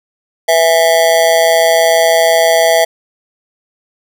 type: tone with amplitude modulation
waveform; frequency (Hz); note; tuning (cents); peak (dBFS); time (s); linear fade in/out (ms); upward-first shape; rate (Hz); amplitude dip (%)
square; 659.3; E5; 0; -4; 0.48-2.85; 10; sine; 166; 90
effects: none